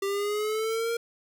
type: linear sweep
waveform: square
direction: up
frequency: 392 to 468.3 Hz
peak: -27 dBFS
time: 0.02-0.97 s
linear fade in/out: 5 ms
effects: none